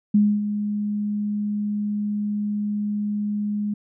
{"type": "tone with ADSR envelope", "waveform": "sine", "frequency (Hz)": 207.7, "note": "G#3", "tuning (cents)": 0, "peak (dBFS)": -12, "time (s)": [0.14, 3.74], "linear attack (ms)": 8, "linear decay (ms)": 260, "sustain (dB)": -10, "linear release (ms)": 6, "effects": []}